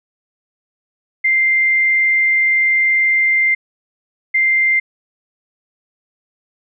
sine tone pair in turn, 2093 / 2093 Hz, C7 / C7, 0 / 0 cents, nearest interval unison, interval 0 cents, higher neither, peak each -11 dBFS, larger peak neither, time 1.24-3.55 / 4.34-4.8 s, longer first, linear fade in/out 10 ms, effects none

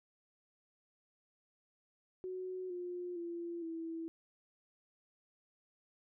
sine tone with pitch steps, 370 / 355.5 / 341.7 / 328.3 Hz, F#4 / F4 / F4 / E4, 0 / +31 / -38 / -7 cents, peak -39 dBFS, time 2.24-4.08 s, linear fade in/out 0 ms, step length 460 ms, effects none

